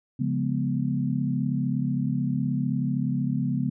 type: chord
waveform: sine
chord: C# dominant seventh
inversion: none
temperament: equal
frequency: 138.59 / 174.61 / 207.7 / 246.9 Hz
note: C#3 / E#3 / G#3 / B3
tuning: 0 / 0 / 0 / 0 cents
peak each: -27 / -31 / -30 / -28 dBFS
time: 0.19-3.7 s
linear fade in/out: 10 ms
effects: none